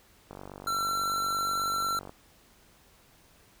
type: click train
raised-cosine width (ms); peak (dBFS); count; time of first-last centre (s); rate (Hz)
1; -28; 87; 0.31-2.094; 48.2
type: tone with vibrato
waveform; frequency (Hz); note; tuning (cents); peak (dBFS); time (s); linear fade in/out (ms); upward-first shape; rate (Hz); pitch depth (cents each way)
square; 1352; E6; +43; -28; 0.67-1.99; 2; triangle; 18; 20
effects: pink hiss -60 dBFS RMS until 3.6 s